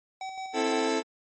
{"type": "tone with tremolo", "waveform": "square", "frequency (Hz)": 762, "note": "G5", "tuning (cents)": -49, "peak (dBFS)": -34, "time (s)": [0.21, 0.88], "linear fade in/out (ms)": 2, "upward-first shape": "square", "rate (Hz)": 6, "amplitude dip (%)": 40}
{"type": "chord", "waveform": "30% pulse", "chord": "A minor", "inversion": "first", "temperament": "just", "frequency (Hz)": [264, 330, 440], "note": ["C4", "E4", "A4"], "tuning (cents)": [16, 2, 0], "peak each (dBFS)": [-28, -28, -25], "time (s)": [0.53, 1.03], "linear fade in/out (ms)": 50}
{"effects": ["MP3 32 kbps"]}